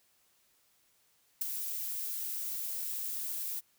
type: noise with ADSR envelope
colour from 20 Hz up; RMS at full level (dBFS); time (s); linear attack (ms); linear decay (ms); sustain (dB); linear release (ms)
violet; -28; 1.41-3.61; 9; 6; -9; 27
effects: white hiss -70 dBFS RMS until 3.78 s